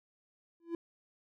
triangle tone with exponential growth, 336.5 Hz, E4, 36 cents sharp, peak -28 dBFS, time 0.6-0.75 s, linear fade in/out 2 ms, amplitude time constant 31 ms, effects none

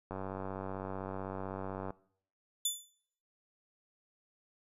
click train, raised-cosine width 1 ms, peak -26 dBFS, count 173, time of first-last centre 0.11-1.905 s, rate 95.8 Hz
15% pulse tone with exponential decay, 3500 Hz, A7, 10 cents flat, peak -20 dBFS, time 2.65-2.91 s, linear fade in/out 5 ms, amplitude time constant 56 ms
effects noise-tail reverb RT60 0.6 s tail -21 dB re dry + resampled to 32000 Hz

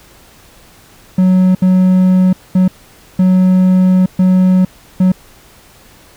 triangle tone bursts at uneven times, 185 Hz, F#3, in tune, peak -4 dBFS, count 6, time 1.18-1.55 / 1.62-2.33 / 2.55-2.68 / 3.19-4.06 / 4.19-4.65 / 5-5.12 s, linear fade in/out 5 ms, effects pink hiss -43 dBFS RMS until 6.16 s

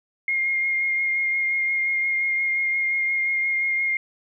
sine tone with vibrato, 2132 Hz, C7, 32 cents sharp, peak -20 dBFS, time 0.28-3.97 s, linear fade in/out 2 ms, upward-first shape sine, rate 5.7 Hz, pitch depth 15 cents each way, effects none

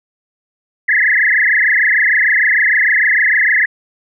sine tone with frequency modulation, 1878 Hz, A#6, 12 cents sharp, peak -9 dBFS, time 0.88-3.66 s, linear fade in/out 10 ms, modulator 26.6 Hz, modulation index 7.9, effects none

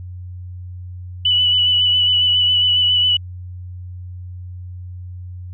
sine tone with vibrato, 2967 Hz, F#7, 4 cents sharp, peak -12 dBFS, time 1.25-3.17 s, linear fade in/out 5 ms, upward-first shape sine, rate 7.3 Hz, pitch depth 21 cents each way, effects added 90 Hz sine -29 dBFS peak until 5.53 s

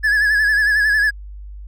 triangle tone with vibrato, 1700 Hz, G#6, 40 cents sharp, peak -11 dBFS, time 0.03-1.11 s, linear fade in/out 20 ms, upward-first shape sine, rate 11 Hz, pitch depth 59 cents each way, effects added 50 Hz sine -31 dBFS peak until 1.67 s

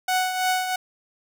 sawtooth tone with tremolo, 741 Hz, F#5, 2 cents sharp, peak -15 dBFS, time 0.08-0.76 s, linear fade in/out 5 ms, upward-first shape triangle, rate 3 Hz, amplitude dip 60%, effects none

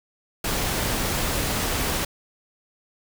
pink noise, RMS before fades -25 dBFS, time 0.44-2.05 s, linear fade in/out 5 ms, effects none

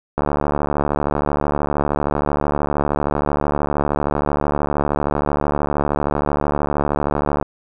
click train, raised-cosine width 1 ms, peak -5 dBFS, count 530, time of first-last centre 0.18-7.427 s, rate 73 Hz, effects none

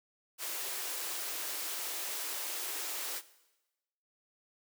white high-pass noise, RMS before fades -38 dBFS, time 0.38-3.22 s, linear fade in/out 50 ms, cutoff 300 Hz, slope 96 dB/octave, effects noise-tail reverb RT60 1.0 s tail -17 dB re dry

